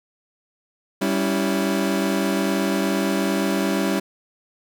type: chord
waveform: 30% pulse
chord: C# diminished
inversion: second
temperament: equal with one note detuned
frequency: 196 / 281.1 / 329.6 Hz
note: G3 / C#4 / E4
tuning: 0 / +24 / 0 cents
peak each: -20 / -22 / -23 dBFS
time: 1.01-4 s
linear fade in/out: 10 ms
effects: none